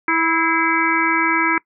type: harmonic tone with a mistuned harmonic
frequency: 327.2 Hz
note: E4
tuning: 13 cents flat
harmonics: 1 / 3 / 4 / 5 / 6 / 7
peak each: -22 / -22 / -22 / -22 / -22 / -22 dBFS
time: 0.08-1.58 s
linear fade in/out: 2 ms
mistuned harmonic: 6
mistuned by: +77 cents
effects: noise-tail reverb RT60 0.1 s tail -23 dB re dry